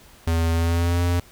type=tone with pitch glide; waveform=square; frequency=82.7 to 87.36 Hz; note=E2 to F2; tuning=+6 to +1 cents; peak=-19 dBFS; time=0.27-1.2 s; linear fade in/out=5 ms; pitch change=+95 cents; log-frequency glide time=0.52-1.03 s; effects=pink hiss -50 dBFS RMS until 1.31 s